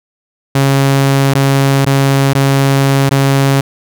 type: tone with dropouts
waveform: sawtooth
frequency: 137.2 Hz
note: C#3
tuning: 17 cents flat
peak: -4 dBFS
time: 0.55-3.61 s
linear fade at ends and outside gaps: 5 ms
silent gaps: 1.338-1.35 / 1.851-1.864 / 2.334-2.35 / 3.093-3.11 s
effects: none